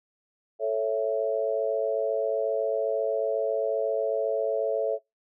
sine chord, A major, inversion none, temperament equal with one note detuned, 440 / 554.4 / 662.3 Hz, A4 / C#5 / E5, 0 / 0 / +8 cents, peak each -28 dBFS, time 0.59-4.99 s, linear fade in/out 50 ms, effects noise-tail reverb RT60 0.2 s tail -24 dB re dry

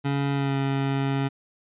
25% pulse tone with pitch glide, 140 to 137.2 Hz, C#3 to C#3, +18 to -17 cents, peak -19 dBFS, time 0.04-1.29 s, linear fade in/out 20 ms, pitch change -35 cents, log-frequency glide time 0.33-0.56 s, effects resampled to 8000 Hz

